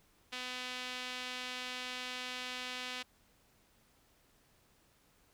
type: tone with band-pass filter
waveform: sawtooth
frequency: 251.6 Hz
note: B3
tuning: 32 cents sharp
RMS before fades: -42 dBFS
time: 0.32-3.03 s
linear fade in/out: 10 ms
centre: 3200 Hz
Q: 1.4
effects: pink hiss -69 dBFS RMS until 5.33 s